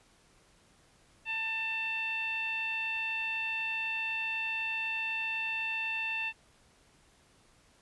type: tone with low-pass filter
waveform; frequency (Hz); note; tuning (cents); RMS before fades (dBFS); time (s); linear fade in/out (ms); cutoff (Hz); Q
15% pulse; 892; A5; +23; -34; 1.25-6.33; 50; 2800; 5.8
effects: pink hiss -64 dBFS RMS until 7.81 s + resampled to 24000 Hz